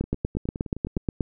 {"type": "two click trains", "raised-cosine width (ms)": 3, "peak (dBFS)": [-11, -21], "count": [11, 10], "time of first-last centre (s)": [[0.01, 1.208], [0.04, 0.974]], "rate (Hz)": [8.35, 9.64], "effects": []}